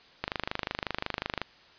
click train, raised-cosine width 0.3 ms, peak -13 dBFS, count 31, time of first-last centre 0.24-1.416 s, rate 25.5 Hz, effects white hiss -56 dBFS RMS until 1.78 s + resampled to 11025 Hz

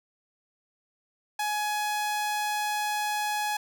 sawtooth tone, 840 Hz, G#5, 19 cents sharp, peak -23 dBFS, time 1.39-3.57 s, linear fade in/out 5 ms, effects none

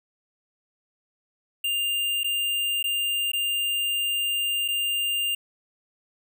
square tone with dropouts, 2800 Hz, F7, 4 cents sharp, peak -24 dBFS, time 1.64-5.35 s, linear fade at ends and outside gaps 5 ms, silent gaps 2.234-2.243 / 2.828-2.84 / 3.318-3.333 / 4.68-4.684 s, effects none

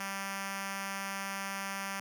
5% pulse tone with notch filter, 196 Hz, G3, in tune, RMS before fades -38 dBFS, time 0-2 s, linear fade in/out 2 ms, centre 430 Hz, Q 0.93, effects none

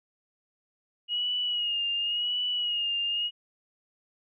sine tone with vibrato, 2881 Hz, F#7, 47 cents flat, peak -26 dBFS, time 1.08-3.31 s, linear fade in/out 50 ms, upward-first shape sine, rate 0.92 Hz, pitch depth 48 cents each way, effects none

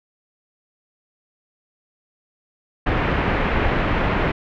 pink low-pass noise, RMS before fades -20 dBFS, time 2.86-4.32 s, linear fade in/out 10 ms, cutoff 2500 Hz, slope 24 dB/octave, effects none

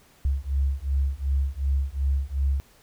sine beating tone pair, 67.3 / 70 Hz, C2 / C#2, +49 / +18 cents, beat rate 2.7 Hz, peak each -25 / -25 dBFS, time 0.25-2.6 s, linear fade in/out 0 ms, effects pink hiss -57 dBFS RMS until 2.82 s

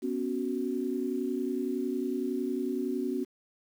sine chord, B suspended second, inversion none, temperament just, 246.9 / 277.8 / 370.4 Hz, B3 / C#4 / F#4, 0 / +4 / +2 cents, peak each -33 dBFS, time 0.02-3.25 s, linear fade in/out 20 ms, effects 9-bit

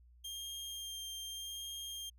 sawtooth tone with vibrato, 3200 Hz, G7, 35 cents sharp, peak -39 dBFS, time 0.24-2.1 s, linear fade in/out 10 ms, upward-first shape sine, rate 0.83 Hz, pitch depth 11 cents each way, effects added 60 Hz sine -59 dBFS peak until 2.18 s

